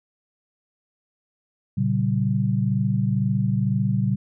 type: chord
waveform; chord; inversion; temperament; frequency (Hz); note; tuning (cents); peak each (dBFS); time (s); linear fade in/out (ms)
sine; G diminished; first; equal with one note detuned; 116.54 / 138.59 / 192.3; Bb2 / Db3 / G3; 0 / 0 / -33; -23 / -24 / -23; 1.77-4.16; 10
effects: none